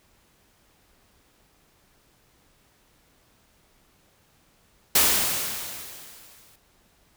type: noise with exponential decay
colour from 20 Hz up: white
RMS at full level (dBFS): -17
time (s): 4.95-6.56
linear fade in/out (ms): 5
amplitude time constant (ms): 350
effects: pink hiss -62 dBFS RMS until 7.16 s